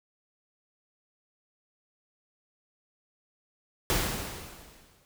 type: noise with exponential decay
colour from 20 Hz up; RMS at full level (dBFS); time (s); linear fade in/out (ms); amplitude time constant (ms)
pink; -25; 3.9-5.05; 0; 250
effects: none